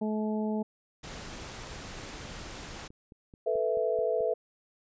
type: harmonic tone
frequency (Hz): 214.9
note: A3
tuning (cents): -41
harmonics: 1 / 2 / 3 / 4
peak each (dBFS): -29 / -35 / -39 / -41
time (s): 0.01-0.63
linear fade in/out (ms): 10
type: noise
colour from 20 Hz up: pink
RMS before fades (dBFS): -42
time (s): 1.03-2.88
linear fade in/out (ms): 10
type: click train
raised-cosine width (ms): 3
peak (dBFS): -37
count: 12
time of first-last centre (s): 1.82-4.206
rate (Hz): 4.61
type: chord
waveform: sine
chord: A suspended second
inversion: none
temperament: equal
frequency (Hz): 440 / 493.9 / 659.3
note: A4 / B4 / E5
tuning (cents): 0 / 0 / 0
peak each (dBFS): -30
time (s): 3.46-4.34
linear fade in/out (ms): 10
effects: resampled to 16000 Hz